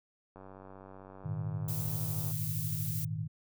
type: click train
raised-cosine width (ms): 1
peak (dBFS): -36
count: 188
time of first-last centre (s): 0.36-2.312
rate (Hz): 95.8
type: chord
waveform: sine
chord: Ab suspended second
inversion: none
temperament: equal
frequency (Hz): 103.83 / 116.54 / 155.56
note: Ab2 / Bb2 / Eb3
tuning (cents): 0 / 0 / 0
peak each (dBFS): -38 / -39 / -36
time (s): 1.24-3.28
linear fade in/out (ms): 20
type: noise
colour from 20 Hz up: violet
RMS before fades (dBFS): -39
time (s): 1.68-3.05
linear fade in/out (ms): 5
effects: none